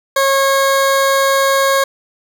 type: tone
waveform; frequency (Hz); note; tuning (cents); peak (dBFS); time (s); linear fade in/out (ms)
20% pulse; 545; C#5; -29; -6; 0.16-1.84; 5
effects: none